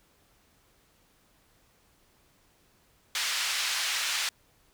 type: band-pass noise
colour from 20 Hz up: white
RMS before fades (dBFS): -30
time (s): 3.15-4.29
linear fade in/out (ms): 2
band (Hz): 1400 to 4900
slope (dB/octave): 12
effects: pink hiss -65 dBFS RMS until 4.73 s